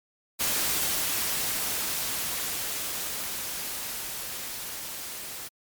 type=noise with level ramp; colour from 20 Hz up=white; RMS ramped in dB=-26 to -38 dBFS; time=0.39-5.49 s; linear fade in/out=20 ms; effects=MP3 96 kbps